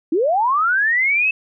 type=linear sweep; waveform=sine; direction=up; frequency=293.7 to 2637 Hz; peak=-14 dBFS; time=0.12-1.31 s; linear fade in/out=5 ms; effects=none